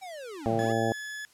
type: linear two-way sweep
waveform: square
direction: down then up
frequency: 784 to 126 to 455.3 Hz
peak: -39 dBFS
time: 0.01-0.73 s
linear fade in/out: 20 ms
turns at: 0.57 s
type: harmonic tone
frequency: 113.3 Hz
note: A#2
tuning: 49 cents flat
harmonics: 1 / 2 / 3 / 4 / 5 / 6 / 7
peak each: -32 / -32 / -32 / -32 / -32 / -32 / -32 dBFS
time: 0.46-0.92 s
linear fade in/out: 0 ms
type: tone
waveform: 40% pulse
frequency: 1710 Hz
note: A6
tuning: 50 cents flat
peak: -35 dBFS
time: 0.59-1.25 s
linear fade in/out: 0 ms
effects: white hiss -61 dBFS RMS until 1.33 s + low-pass 11000 Hz 12 dB/octave